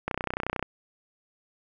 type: click train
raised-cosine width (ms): 0.5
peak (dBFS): -13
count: 18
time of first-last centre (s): 0.08-0.627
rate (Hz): 31.1
effects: none